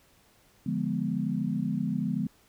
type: chord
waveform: sine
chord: D diminished seventh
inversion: none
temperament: equal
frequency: 146.83 / 174.61 / 207.7 / 246.9 Hz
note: D3 / F3 / Ab3 / Cb4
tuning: 0 / 0 / 0 / 0 cents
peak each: -34 / -32 / -31 / -32 dBFS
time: 0.66-2.27 s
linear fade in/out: 5 ms
effects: pink hiss -62 dBFS RMS until 2.48 s

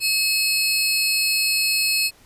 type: tone pair together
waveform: sawtooth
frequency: 2571 / 4324 Hz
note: E7 / C#8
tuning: -44 / -44 cents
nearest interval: major sixth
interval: 900 cents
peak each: -18 dBFS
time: 0-2.11 s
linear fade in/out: 50 ms
effects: pink hiss -53 dBFS RMS until 2.25 s + resampled to 32000 Hz

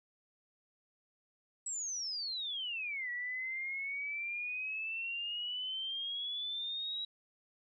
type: exponential two-way sweep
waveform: sine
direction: down then up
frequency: 7902 to 1929 to 3880 Hz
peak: -36 dBFS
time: 1.66-7.05 s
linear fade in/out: 5 ms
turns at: 3.1 s
effects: none

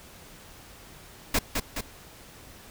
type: noise with echo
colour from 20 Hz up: pink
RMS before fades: -23 dBFS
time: 1.34-1.39 s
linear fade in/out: 5 ms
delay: 210 ms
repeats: 2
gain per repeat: -4 dB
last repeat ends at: 1.81 s
effects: pink hiss -49 dBFS RMS until 2.7 s

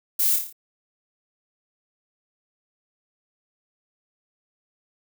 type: noise with echo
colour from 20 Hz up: violet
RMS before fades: -22 dBFS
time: 0.19-0.36 s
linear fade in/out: 5 ms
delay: 28 ms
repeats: 6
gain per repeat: -4 dB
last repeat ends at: 0.528 s
effects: none

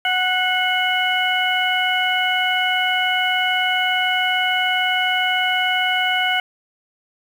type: harmonic tone with a mistuned harmonic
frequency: 739 Hz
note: F#5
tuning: 2 cents flat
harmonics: 1 / 2 / 3 / 4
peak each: -22 / -22 / -22 / -22 dBFS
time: 0.05-6.4 s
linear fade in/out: 2 ms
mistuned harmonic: 3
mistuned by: -38 cents
effects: 7-bit

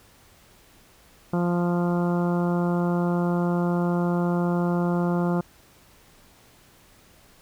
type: harmonic tone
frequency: 174.61 Hz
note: F3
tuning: in tune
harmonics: 1 / 2 / 3 / 4 / 5 / 6 / 7 / 8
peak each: -22 / -28 / -32 / -34 / -36 / -38 / -39 / -40 dBFS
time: 1.33-5.41 s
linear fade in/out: 5 ms
effects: pink hiss -55 dBFS RMS until 7.41 s

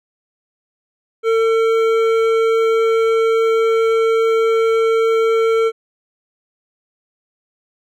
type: tone with hard clipping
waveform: sine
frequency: 450.6 Hz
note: A4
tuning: 41 cents sharp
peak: -14 dBFS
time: 1.23-5.72 s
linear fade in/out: 50 ms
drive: 11 dB
effects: none

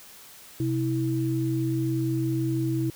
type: tone pair together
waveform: sine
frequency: 129.1 / 325.3 Hz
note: C3 / E4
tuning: -23 / -23 cents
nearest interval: octave + major third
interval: 1600 cents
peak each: -26 dBFS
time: 0.6-2.9 s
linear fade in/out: 2 ms
effects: white hiss -48 dBFS RMS until 2.95 s

